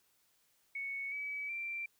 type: tone with pitch steps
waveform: sine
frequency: 2217 / 2285 / 2354 Hz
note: C#7 / D7 / D7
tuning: 0 / -48 / +3 cents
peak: -37 dBFS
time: 0.75-1.86 s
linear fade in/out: 5 ms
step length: 370 ms
effects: white hiss -73 dBFS RMS until 1.99 s